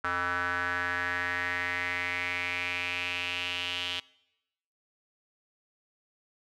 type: tone with band-pass filter sweep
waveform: square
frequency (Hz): 88.7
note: F2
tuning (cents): +27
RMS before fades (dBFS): -32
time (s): 0.04-4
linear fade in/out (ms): 5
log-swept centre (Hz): 1400 to 3100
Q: 4.9
effects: noise-tail reverb RT60 0.9 s tail -23 dB re dry